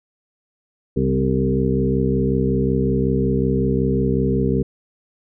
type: harmonic tone with a mistuned harmonic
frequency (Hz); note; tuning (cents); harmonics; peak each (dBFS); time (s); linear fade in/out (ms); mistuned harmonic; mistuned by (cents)
65.41; C2; 0; 1 / 2 / 3 / 4 / 6 / 7; -25 / -22 / -22 / -23 / -23 / -25; 0.96-4.63; 10; 2; +37
effects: none